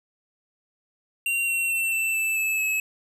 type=tone with pitch steps; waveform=square; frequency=2758 / 2728 / 2698 / 2669 / 2640 / 2611 / 2582 Hz; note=F7 / F7 / E7 / E7 / E7 / E7 / E7; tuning=-22 / -41 / +40 / +21 / +2 / -17 / -37 cents; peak=-23 dBFS; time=1.26-2.8 s; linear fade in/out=2 ms; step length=220 ms; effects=none